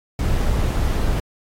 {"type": "noise", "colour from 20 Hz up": "brown", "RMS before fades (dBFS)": -19, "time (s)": [0.19, 1.2], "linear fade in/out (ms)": 2, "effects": ["AAC 48 kbps"]}